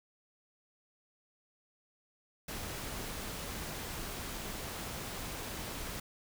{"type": "noise", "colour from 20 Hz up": "pink", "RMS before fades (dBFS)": -41, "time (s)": [2.48, 6], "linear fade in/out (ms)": 5, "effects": []}